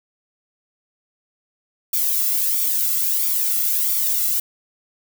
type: noise with flanger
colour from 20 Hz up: violet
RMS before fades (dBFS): -20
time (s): 1.93-4.4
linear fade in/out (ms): 5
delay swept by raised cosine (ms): 0.87 to 1.51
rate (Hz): 1.5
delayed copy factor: +0.7
effects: none